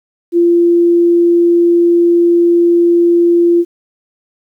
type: tone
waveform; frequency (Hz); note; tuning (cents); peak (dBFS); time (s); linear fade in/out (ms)
sine; 343.8; F4; -27; -6; 0.32-3.65; 50
effects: 8-bit